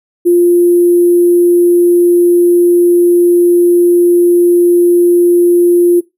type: tone with sample-and-hold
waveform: sine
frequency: 349.2 Hz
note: F4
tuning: in tune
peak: -4 dBFS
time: 0.25-6.01 s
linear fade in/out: 20 ms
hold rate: 11025 Hz
effects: noise-tail reverb RT60 0.2 s tail -20 dB re dry